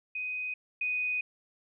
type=tone pair in turn; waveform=sine; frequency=2502 / 2491 Hz; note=D#7 / D#7; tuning=+9 / +1 cents; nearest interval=unison; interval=8 cents; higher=first; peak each=-32 / -28 dBFS; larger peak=second; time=0.15-0.54 / 0.81-1.21 s; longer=second; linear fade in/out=5 ms; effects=none